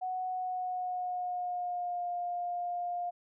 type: tone with pitch glide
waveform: sine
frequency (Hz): 740 to 705.8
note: F#5 to F5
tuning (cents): 0 to +18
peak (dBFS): -32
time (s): 0.01-3.11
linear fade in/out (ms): 20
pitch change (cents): -82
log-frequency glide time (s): 0.28-2.08
effects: none